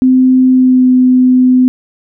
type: tone with pitch glide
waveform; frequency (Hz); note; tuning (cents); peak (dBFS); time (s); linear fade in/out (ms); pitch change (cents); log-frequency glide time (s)
sine; 257.4 to 253.9; C4 to B3; -28 to +48; -4; 0.02-1.68; 0; -24; 0.5-0.89
effects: none